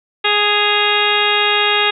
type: harmonic tone with a mistuned harmonic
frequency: 415.3 Hz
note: G#4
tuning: in tune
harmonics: 1 / 2 / 3 / 4 / 5 / 6 / 7 / 8 / 9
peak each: -21 / -21 / -21 / -21 / -21 / -21 / -21 / -21 / -21 dBFS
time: 0.24-1.91 s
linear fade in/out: 10 ms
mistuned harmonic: 7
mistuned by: -58 cents
effects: none